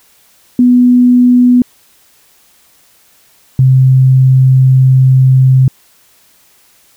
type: tone pair in turn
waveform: sine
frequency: 246.9 / 130.79 Hz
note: B3 / C3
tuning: 0 / 0 cents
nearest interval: major seventh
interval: 1100 cents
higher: first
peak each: -3 dBFS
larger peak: neither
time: 0.59-1.62 / 3.59-5.68 s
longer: second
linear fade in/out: 2 ms
effects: white hiss -48 dBFS RMS until 6.96 s